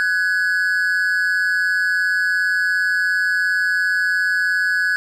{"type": "tone pair together", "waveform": "triangle", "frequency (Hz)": [1493, 1675.8], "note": ["F#6", "G#6"], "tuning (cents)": [15, 15], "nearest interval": "major second", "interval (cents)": 200, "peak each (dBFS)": -17, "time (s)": [0, 4.96], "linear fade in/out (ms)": 0, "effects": []}